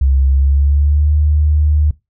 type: tone with pitch glide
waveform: sine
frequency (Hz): 67.3 to 75.11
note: C2 to D2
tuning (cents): +49 to +39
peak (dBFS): -9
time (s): 0.01-1.91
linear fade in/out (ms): 5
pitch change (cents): +190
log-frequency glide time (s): 0.28-1.12
effects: noise-tail reverb RT60 0.2 s tail -19 dB re dry